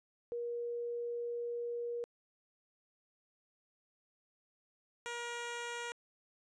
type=tone pair in turn; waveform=sine / 10% pulse; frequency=475.4 / 475.4 Hz; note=A#4 / A#4; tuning=+34 / +34 cents; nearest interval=unison; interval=0 cents; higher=neither; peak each=-36 / -31 dBFS; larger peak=second; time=0.32-2.04 / 5.06-5.92 s; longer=first; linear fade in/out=0 ms; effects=resampled to 22050 Hz